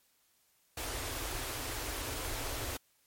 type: band-stop noise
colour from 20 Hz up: pink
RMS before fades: -38 dBFS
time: 0.77-2.77 s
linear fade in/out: 5 ms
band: 130 to 250 Hz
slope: 96 dB/octave
effects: white hiss -71 dBFS RMS until 3.06 s + MP3 64 kbps